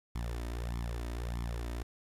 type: tone with flanger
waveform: sawtooth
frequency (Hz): 58.5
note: A#1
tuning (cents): +7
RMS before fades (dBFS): -37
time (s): 0.15-1.83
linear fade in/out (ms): 5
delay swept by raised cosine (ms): 0.9 to 3.2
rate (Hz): 1.6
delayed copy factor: +0.85
effects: resampled to 32000 Hz + 10-bit